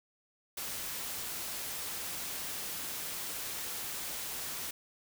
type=noise; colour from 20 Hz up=white; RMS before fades=-39 dBFS; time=0.57-4.71 s; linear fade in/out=5 ms; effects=none